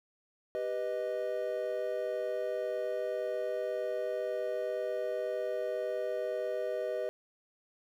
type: chord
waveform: triangle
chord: G augmented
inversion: none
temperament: equal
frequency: 392 / 493.9 / 622.3 Hz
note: G4 / B4 / D#5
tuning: 0 / 0 / 0 cents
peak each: -37 / -34 / -33 dBFS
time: 0.55-7.09 s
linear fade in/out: 0 ms
effects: 11-bit